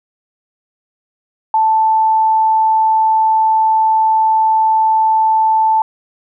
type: tone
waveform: sine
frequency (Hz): 880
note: A5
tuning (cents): 0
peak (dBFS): -9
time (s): 1.54-5.82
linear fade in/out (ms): 2
effects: none